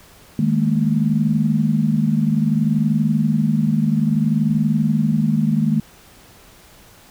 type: chord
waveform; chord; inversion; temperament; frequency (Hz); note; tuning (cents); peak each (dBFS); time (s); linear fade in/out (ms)
sine; D# suspended fourth; none; equal with one note detuned; 155.56 / 207.7 / 228.3; D#3 / G#3 / A#3; 0 / 0 / -36; -19; 0.39-5.8; 2
effects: pink hiss -47 dBFS RMS until 7.1 s